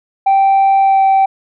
sine tone with pitch glide, 781 to 775.2 Hz, G5 to G5, -7 to -20 cents, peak -5 dBFS, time 0.26-1.26 s, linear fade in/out 10 ms, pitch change -13 cents, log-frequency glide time 0.81-1.02 s, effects tanh soft clip ceiling -6 dBFS

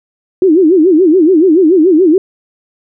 sine tone with vibrato, 341.8 Hz, F4, 37 cents flat, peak -4 dBFS, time 0.42-2.18 s, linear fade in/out 2 ms, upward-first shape sine, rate 7 Hz, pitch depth 220 cents each way, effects none

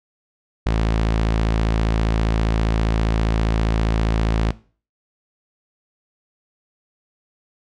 sawtooth tone, 55 Hz, A1, in tune, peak -13 dBFS, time 0.66-4.51 s, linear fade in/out 5 ms, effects noise-tail reverb RT60 0.4 s tail -19 dB re dry + low-pass 5000 Hz 12 dB/octave

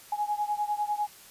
sine beating tone pair, 830.6 / 840.6 Hz, G#5 / G#5, 0 / +21 cents, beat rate 10 Hz, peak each -29 / -31 dBFS, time 0.12-1.07 s, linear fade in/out 5 ms, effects white hiss -51 dBFS RMS until 1.3 s + resampled to 32000 Hz

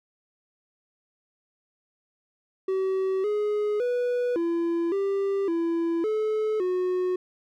triangle tone with pitch steps, 380.7 / 418.5 / 490 / 337.9 / 394.6 / 334.8 / 431.7 / 365.3 Hz, F#4 / G#4 / B4 / E4 / G4 / E4 / A4 / F#4, +49 / +13 / -14 / +43 / +11 / +27 / -33 / -22 cents, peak -21 dBFS, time 2.68-7.16 s, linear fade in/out 5 ms, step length 560 ms, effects none

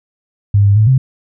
sine tone with pitch steps, 101.2 / 100.5 / 107.9 / 131.2 Hz, G#2 / G2 / A2 / C3, -44 / +44 / -33 / +5 cents, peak -6 dBFS, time 0.54-0.98 s, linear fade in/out 5 ms, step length 110 ms, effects none

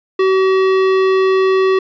sine tone with hard clipping, 380 Hz, F#4, 46 cents sharp, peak -12 dBFS, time 0.19-1.79 s, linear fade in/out 5 ms, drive 15 dB, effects resampled to 16000 Hz

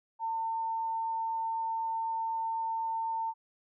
sine tone, 902 Hz, A5, 43 cents sharp, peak -30 dBFS, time 0.19-3.34 s, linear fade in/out 50 ms, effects none

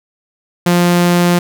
sawtooth tone, 175.2 Hz, F3, 6 cents sharp, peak -5 dBFS, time 0.66-1.39 s, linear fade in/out 5 ms, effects none

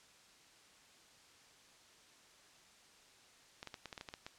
clicks, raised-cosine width 0.2 ms, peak -28 dBFS, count 10, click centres 3.629 / 3.673 / 3.742 / 3.857 / 3.928 / 3.978 / 4.011 / 4.088 / 4.139 / 4.265 s, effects white hiss -63 dBFS RMS until 4.38 s + low-pass 7000 Hz 12 dB/octave

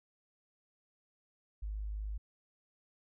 sine tone, 51.91 Hz, G#1, in tune, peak -36 dBFS, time 1.62-2.18 s, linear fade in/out 10 ms, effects none

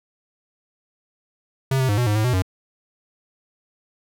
square tone with pitch steps, 133.6 / 130.8 / 102.7 / 122.7 / 104.5 / 108.4 / 124.8 / 92.8 Hz, C3 / C3 / G#2 / B2 / G#2 / A2 / B2 / F#2, +36 / 0 / -19 / -11 / +11 / -25 / +19 / +6 cents, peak -18 dBFS, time 1.71-2.422 s, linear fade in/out 5 ms, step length 89 ms, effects none

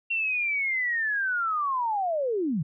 sine linear sweep, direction down, 2740 to 134.5 Hz, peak -24 dBFS, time 0.1-2.63 s, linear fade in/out 10 ms, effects none

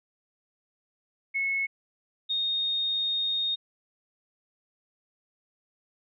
sine tone pair in turn, 2191 / 3701 Hz, C#7 / A#7, -21 / -13 cents, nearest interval major sixth, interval 908 cents, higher second, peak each -25 dBFS, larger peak neither, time 1.34-1.67 / 2.29-3.56 s, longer second, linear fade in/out 20 ms, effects none

